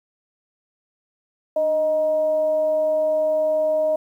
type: tone with frequency modulation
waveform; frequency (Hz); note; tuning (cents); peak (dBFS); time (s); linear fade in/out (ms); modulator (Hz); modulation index
sine; 622.3; D#5; 0; -17; 1.56-3.96; 5; 324; 0.21
effects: 9-bit